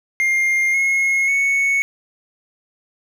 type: tone with pitch steps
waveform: triangle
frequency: 2116 / 2164 / 2214 Hz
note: C7 / C#7 / C#7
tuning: +19 / -42 / -3 cents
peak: -13 dBFS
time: 0.2-1.82 s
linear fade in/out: 0 ms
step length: 540 ms
effects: none